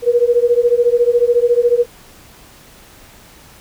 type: beating tone pair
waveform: sine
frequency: 473 / 487 Hz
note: A#4 / B4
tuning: +25 / -24 cents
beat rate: 14 Hz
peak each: -13 dBFS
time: 0.02-1.86 s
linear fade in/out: 50 ms
effects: pink hiss -43 dBFS RMS until 3.6 s